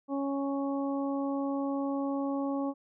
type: harmonic tone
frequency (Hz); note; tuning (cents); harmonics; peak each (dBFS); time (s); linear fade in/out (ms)
277.2; C#4; 0; 1 / 2 / 3 / 4; -30 / -36 / -40 / -42; 0.08-2.74; 50
effects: none